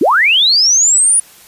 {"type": "linear sweep", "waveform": "sine", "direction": "up", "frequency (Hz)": [233.1, 9790], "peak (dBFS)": -7, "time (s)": [0.01, 1.2], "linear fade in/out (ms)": 5, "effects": ["white hiss -41 dBFS RMS until 1.47 s", "resampled to 32000 Hz"]}